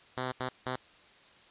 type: tone bursts at uneven times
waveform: 5% pulse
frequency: 127.8 Hz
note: C3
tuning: 40 cents flat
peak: -21 dBFS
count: 3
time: 0.17-0.32 / 0.4-0.49 / 0.66-0.76 s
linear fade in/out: 5 ms
effects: white hiss -58 dBFS RMS until 1.5 s + resampled to 8000 Hz